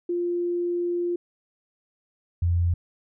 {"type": "tone pair in turn", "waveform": "sine", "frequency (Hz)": [349.2, 86.45], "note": ["F4", "F2"], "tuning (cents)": [0, -17], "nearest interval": "2 octaves", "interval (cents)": 2417, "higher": "first", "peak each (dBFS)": [-23, -19], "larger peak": "second", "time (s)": [[0.09, 1.16], [2.42, 2.74]], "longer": "first", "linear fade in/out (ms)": 5, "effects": []}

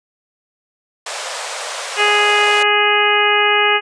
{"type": "band-pass noise", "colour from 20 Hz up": "pink", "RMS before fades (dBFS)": -26, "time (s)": [1.06, 2.63], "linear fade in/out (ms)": 5, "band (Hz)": [500, 9200], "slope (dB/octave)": 48}
{"type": "harmonic tone", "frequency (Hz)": 415.3, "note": "G#4", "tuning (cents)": 0, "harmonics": [1, 2, 3, 4, 5, 6, 7], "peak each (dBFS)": [-19, -19, -19, -19, -19, -19, -19], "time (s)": [1.96, 3.81], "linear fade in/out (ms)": 50}
{"effects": []}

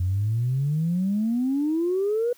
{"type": "exponential sweep", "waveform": "sine", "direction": "up", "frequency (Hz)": [87.6, 493.9], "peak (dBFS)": -20, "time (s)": [0, 2.33], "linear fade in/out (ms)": 5, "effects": ["tanh soft clip ceiling -16 dBFS", "white hiss -56 dBFS RMS until 2.37 s"]}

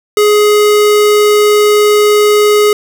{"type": "tone", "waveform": "square", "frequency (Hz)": 418.4, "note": "G#4", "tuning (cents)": 13, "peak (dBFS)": -6, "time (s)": [0.17, 2.73], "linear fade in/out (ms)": 2, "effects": []}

